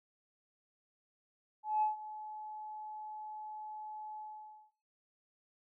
sine tone with ADSR envelope, 856 Hz, A5, 48 cents flat, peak -26 dBFS, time 1.63-4.72 s, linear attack 190 ms, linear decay 140 ms, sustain -16 dB, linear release 540 ms, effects noise-tail reverb RT60 0.5 s tail -22 dB re dry + tanh soft clip ceiling -22 dBFS

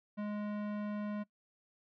sine tone with tanh clipping, 208.3 Hz, G#3, 5 cents sharp, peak -38 dBFS, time 0.17-1.24 s, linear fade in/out 20 ms, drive 18 dB, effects noise-tail reverb RT60 0.1 s tail -21 dB re dry

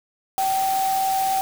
sine tone in noise, 770 Hz, G5, 31 cents flat, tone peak -19 dBFS, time 0.38-1.41 s, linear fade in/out 0 ms, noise white, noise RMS -31 dBFS, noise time 0.38-1.41 s, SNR +9 dB, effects none

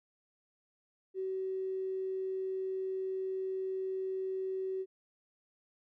triangle tone with tanh clipping, 379.1 Hz, F#4, 42 cents sharp, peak -33 dBFS, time 1.14-4.86 s, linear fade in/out 50 ms, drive 3 dB, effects none

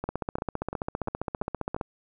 two click trains, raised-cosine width 1 ms, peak -15 / -18 dBFS, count 27 / 6, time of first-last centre 0.09-1.812 / 0.04-1.764 s, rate 15.1 / 2.9 Hz, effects none

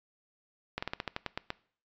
slowing click train, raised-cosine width 0.3 ms, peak -17 dBFS, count 10, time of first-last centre 0.78-1.504 s, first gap 45 ms, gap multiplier 1.14, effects noise-tail reverb RT60 0.5 s tail -21 dB re dry + resampled to 16000 Hz

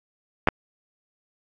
clicks, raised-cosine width 0.5 ms, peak -3 dBFS, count 2, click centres 0.474 / 0.486 s, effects AAC 64 kbps

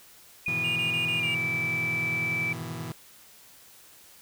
sine tone with pitch glide, 2455 to 2319 Hz, D#7 to D7, -24 to -22 cents, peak -26 dBFS, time 0.46-2.53 s, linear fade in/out 5 ms, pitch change -98 cents, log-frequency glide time 1.16-1.3 s
sawtooth chord, E major seventh, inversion first, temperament just, 103.01 / 123.61 / 154.51 / 164.81 Hz, G#2 / B2 / D#3 / E3, -14 / +2 / -12 / 0 cents, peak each -38 / -34 / -38 / -33 dBFS, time 0.48-2.92 s, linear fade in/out 0 ms
triangle tone bursts, 2821 Hz, F7, 17 cents sharp, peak -28 dBFS, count 5, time 0.64-1.348 s, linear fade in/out 5 ms, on 120 ms, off 27 ms
effects white hiss -53 dBFS RMS until 4.21 s

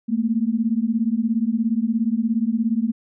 sine beating tone pair, 218.2 / 235.2 Hz, A3 / A#3, -14 / +16 cents, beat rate 17 Hz, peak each -21 dBFS, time 0.08-2.92 s, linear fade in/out 20 ms, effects none

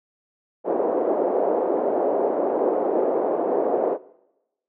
white band-pass noise, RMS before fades -22 dBFS, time 0.64-3.98 s, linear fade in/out 50 ms, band 340 to 610 Hz, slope 24 dB/octave, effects noise-tail reverb RT60 0.9 s tail -20 dB re dry

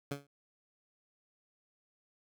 15% pulse tone with exponential decay, 141.5 Hz, C#3, 36 cents sharp, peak -26 dBFS, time 0.11-0.27 s, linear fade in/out 5 ms, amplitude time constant 34 ms, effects none

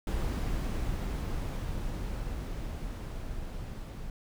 brown noise with level ramp, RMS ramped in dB -30 to -40 dBFS, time 0.07-4.1 s, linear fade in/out 2 ms, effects none

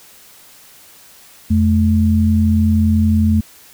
sine tone pair together, 86 / 216.7 Hz, F2 / A3, -26 / -26 cents, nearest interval octave + major third, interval 1600 cents, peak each -13 dBFS, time 1.5-3.41 s, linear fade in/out 10 ms, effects white hiss -44 dBFS RMS until 3.73 s

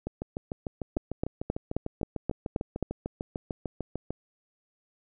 two click trains, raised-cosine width 2 ms, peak -14 / -19 dBFS, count 8 / 28, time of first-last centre 0.97-2.827 / 0.07-4.106 s, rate 3.77 / 6.69 Hz, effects none

